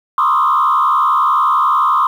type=tone with frequency modulation; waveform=sine; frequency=1145 Hz; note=D6; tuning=44 cents flat; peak=-9 dBFS; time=0.18-2.07 s; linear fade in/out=2 ms; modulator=71.3 Hz; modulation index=1.9; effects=tanh soft clip ceiling -5 dBFS + 7-bit